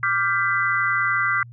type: chord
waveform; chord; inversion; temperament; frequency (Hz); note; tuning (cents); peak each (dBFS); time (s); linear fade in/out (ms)
sine; G dominant seventh; second; equal with one note detuned; 1174.7 / 1396.9 / 1568 / 1998.5; D6 / F6 / G6 / B6; 0 / 0 / 0 / +20; -24; 0.03-1.43; 2
effects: added 119 Hz sine -39 dBFS peak until 1.52 s